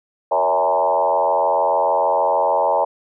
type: tone with frequency modulation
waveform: sine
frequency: 740 Hz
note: F#5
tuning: in tune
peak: -14 dBFS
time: 0.31-2.85 s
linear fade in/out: 10 ms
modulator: 86.5 Hz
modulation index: 2.7
effects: none